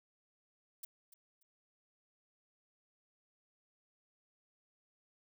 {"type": "noise with echo", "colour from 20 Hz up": "violet", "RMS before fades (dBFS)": -45, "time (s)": [0.83, 0.85], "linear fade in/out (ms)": 5, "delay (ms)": 290, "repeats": 2, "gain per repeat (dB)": -13, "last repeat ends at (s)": 1.43, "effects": []}